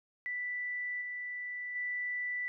sine tone with level steps, 1975.5 Hz, B6, in tune, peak -34 / -37 / -33 dBFS, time 0.26-2.48 s, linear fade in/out 0 ms, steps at 1.01 / 1.75 s, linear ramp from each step 10 ms, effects none

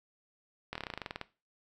slowing click train, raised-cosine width 0.3 ms, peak -21 dBFS, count 14, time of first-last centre 0.73-1.213 s, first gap 24 ms, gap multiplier 1.07, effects noise-tail reverb RT60 0.3 s tail -17 dB re dry

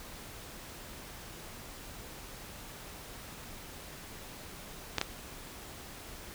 clicks, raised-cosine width 0.2 ms, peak -11 / -11 dBFS, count 2, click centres 4.983 / 5.014 s, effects pink hiss -47 dBFS RMS until 6.34 s

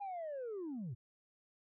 sine linear sweep, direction down, 824 to 103.83 Hz, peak -38 dBFS, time 0-0.95 s, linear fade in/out 20 ms, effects tanh soft clip ceiling -38 dBFS

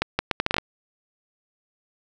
accelerating click train, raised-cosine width 0.3 ms, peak -5 dBFS, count 9, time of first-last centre 0.02-0.583 s, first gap 170 ms, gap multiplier 0.72, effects none

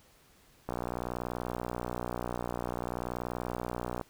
click train, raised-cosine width 1 ms, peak -20 dBFS, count 202, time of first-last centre 0.69-4.012 s, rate 60.5 Hz, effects pink hiss -62 dBFS RMS until 4.09 s

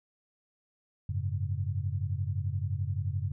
sine chord, F# suspended second, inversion none, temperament just, 92.5 / 104.06 / 138.75 Hz, F#2 / G#2 / C#3, 0 / +4 / +2 cents, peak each -32 / -33 / -36 dBFS, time 1.09-3.32 s, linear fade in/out 5 ms, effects none

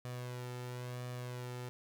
sawtooth tone with flanger, 124 Hz, B2, 7 cents sharp, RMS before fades -43 dBFS, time 0.05-1.69 s, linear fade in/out 0 ms, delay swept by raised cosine 1.7 to 2.26 ms, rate 0.98 Hz, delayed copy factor +0.55, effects none

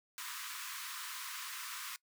pink high-pass noise, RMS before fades -44 dBFS, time 0.18-1.96 s, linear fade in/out 0 ms, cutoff 990 Hz, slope 96 dB/octave, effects noise-tail reverb RT60 0.1 s tail -22 dB re dry

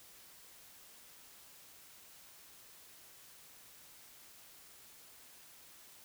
silence, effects white hiss -58 dBFS RMS until 6.04 s

